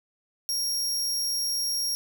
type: tone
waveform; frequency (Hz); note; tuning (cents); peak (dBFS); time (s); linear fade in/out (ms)
sawtooth; 5588; F8; 0; -23; 0.49-1.95; 0
effects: none